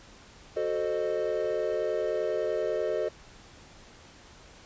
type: chord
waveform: triangle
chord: F# diminished seventh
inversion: none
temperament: equal with one note detuned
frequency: 370 / 440 / 523.3 / 613.7 Hz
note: F#4 / A4 / C5 / Eb5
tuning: 0 / 0 / 0 / -24 cents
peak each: -32 / -29 / -32 / -29 dBFS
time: 0.56-3.09 s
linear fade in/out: 10 ms
effects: pink hiss -52 dBFS RMS until 4.65 s + resampled to 16000 Hz